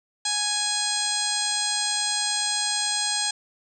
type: harmonic tone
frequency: 830.6 Hz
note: G#5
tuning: in tune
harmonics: 1 / 2 / 3 / 4 / 5 / 6 / 7 / 8 / 9 / 10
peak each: -33 / -34 / -38 / -31 / -29 / -32 / -40 / -32 / -34 / -30 dBFS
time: 0.25-3.31 s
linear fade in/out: 5 ms
effects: none